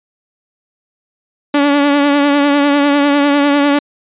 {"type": "tone with vibrato", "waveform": "sawtooth", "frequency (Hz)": 286.2, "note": "D4", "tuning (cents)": -45, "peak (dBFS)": -5, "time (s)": [1.54, 3.79], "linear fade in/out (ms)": 5, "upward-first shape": "triangle", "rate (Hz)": 10, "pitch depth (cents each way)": 42, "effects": ["resampled to 8000 Hz"]}